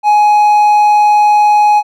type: tone with hard clipping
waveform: triangle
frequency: 837 Hz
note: G#5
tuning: 13 cents sharp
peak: -6 dBFS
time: 0.03-1.83 s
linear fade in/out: 50 ms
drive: 6 dB
effects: none